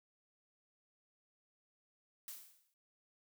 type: noise with exponential decay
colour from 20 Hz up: blue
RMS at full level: -45 dBFS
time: 2.28-2.74 s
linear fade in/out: 1 ms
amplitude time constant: 100 ms
effects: none